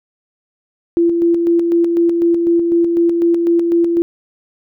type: tone with tremolo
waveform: sine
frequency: 339.7 Hz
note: F4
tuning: 48 cents flat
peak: -9 dBFS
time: 0.97-4.02 s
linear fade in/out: 0 ms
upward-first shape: square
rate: 4 Hz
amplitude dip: 35%
effects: none